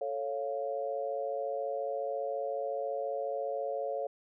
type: chord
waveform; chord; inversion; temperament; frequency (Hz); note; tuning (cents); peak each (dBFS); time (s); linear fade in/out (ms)
sine; A augmented; none; equal; 440 / 554.4 / 698.5; A4 / C#5 / E#5; 0 / 0 / 0; -38 / -34 / -38; 0.01-4.07; 5
effects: none